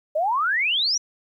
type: exponential sweep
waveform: sine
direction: up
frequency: 585 to 6000 Hz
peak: -19 dBFS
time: 0.15-0.98 s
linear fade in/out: 10 ms
effects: 10-bit